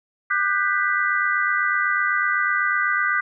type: chord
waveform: sine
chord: G major seventh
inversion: second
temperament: equal with one note detuned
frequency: 1201.4 / 1480 / 1568 / 1975.5 Hz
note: D6 / F#6 / G6 / B6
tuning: +39 / 0 / 0 / 0 cents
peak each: -24 dBFS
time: 0.3-3.21 s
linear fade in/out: 10 ms
effects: none